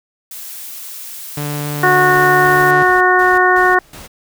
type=noise; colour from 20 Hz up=blue; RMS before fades=-30 dBFS; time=0.31-2.71 s; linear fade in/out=2 ms
type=tone; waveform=sawtooth; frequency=146.83 Hz; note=D3; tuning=in tune; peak=-16 dBFS; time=1.37-2.83 s; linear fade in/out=5 ms
type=harmonic tone; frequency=365.9 Hz; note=F#4; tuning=19 cents flat; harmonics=1 / 2 / 3 / 4 / 5; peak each=-15 / -15 / -15 / -15 / -15 dBFS; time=1.83-3.79 s; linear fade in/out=5 ms
type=noise with tremolo; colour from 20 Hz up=pink; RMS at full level=-34 dBFS; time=2.08-4.08 s; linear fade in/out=20 ms; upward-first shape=square; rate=2.7 Hz; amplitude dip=80%
effects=none